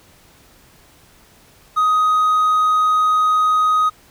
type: tone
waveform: triangle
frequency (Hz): 1253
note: D#6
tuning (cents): +12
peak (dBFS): -10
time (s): 1.76-3.9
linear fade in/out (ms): 20
effects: tanh soft clip ceiling -6 dBFS + pink hiss -50 dBFS RMS until 4.1 s